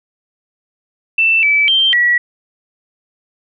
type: tone with pitch steps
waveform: sine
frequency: 2665 / 2305 / 3146 / 1932 Hz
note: E7 / D7 / G7 / B6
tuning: +18 / -33 / +6 / -39 cents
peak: -9 dBFS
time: 1.18-2.18 s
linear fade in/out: 5 ms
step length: 250 ms
effects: none